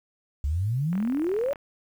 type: exponential sweep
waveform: sine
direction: up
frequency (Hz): 67 to 587.3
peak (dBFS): -23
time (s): 0.44-1.53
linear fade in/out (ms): 0
type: click train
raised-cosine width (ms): 0.5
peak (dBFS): -26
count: 27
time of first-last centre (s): 0.93-1.558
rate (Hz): 41.4
effects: 9-bit